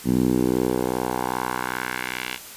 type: tone with band-pass filter sweep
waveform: 10% pulse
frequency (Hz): 62.5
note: B1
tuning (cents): +21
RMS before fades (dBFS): -24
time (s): 0.04-2.39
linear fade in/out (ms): 50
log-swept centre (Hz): 220 to 2900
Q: 1.7
effects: white hiss -40 dBFS RMS until 2.56 s + resampled to 32000 Hz